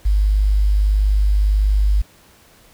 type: tone with quantisation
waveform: sine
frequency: 50.8 Hz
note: G#1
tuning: 38 cents flat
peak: -12 dBFS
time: 0.05-2.02 s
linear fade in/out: 10 ms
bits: 7
effects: pink hiss -50 dBFS RMS until 2.73 s